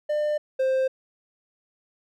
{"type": "tone pair in turn", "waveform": "triangle", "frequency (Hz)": [599, 525.1], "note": ["D5", "C5"], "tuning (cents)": [34, 6], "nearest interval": "major second", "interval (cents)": 228, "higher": "first", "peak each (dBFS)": [-20, -18], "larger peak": "second", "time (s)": [[0.09, 0.38], [0.59, 0.88]], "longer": "neither", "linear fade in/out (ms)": 10, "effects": []}